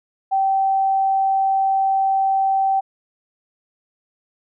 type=tone; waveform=sine; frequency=775 Hz; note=G5; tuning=20 cents flat; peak=-15 dBFS; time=0.31-2.81 s; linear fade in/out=20 ms; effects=none